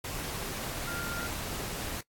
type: tone in noise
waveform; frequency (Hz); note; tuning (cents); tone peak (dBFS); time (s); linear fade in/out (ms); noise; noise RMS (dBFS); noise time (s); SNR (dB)
sine; 1396.9; F6; 0; -37; 0.87-1.27; 5; pink; -37; 0.04-2.01; -3
effects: noise-tail reverb RT60 0.1 s tail -21 dB re dry + AAC 64 kbps